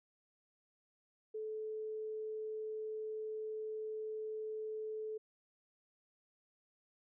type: tone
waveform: sine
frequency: 433.9 Hz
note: A4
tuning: 24 cents flat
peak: -39 dBFS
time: 1.34-5.18 s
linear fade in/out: 10 ms
effects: none